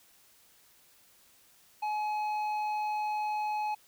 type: tone with tanh clipping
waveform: triangle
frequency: 847 Hz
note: G#5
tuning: 34 cents sharp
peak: -31 dBFS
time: 1.82-3.75 s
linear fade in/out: 10 ms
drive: 12 dB
effects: white hiss -62 dBFS RMS until 3.87 s